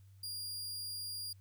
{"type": "tone", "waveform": "sawtooth", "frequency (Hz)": 4818, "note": "D8", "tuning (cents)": 43, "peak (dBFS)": -37, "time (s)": [0.23, 1.33], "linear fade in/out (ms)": 5, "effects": ["added 97 Hz sine -56 dBFS peak until 1.4 s", "white hiss -75 dBFS RMS until 1.4 s"]}